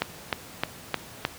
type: click train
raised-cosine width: 0.3 ms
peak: -7 dBFS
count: 5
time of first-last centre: 0.02-1.251 s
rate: 3.25 Hz
effects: pink hiss -44 dBFS RMS until 1.38 s + high-pass 80 Hz 12 dB/octave